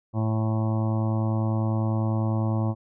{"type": "harmonic tone", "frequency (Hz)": 110, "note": "A2", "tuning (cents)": 0, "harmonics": [1, 2, 3, 5, 6, 7, 8, 9, 10], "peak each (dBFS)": [-23, -29, -33, -37, -39, -40, -41, -42, -43], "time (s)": [0.13, 2.75], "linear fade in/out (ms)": 50, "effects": []}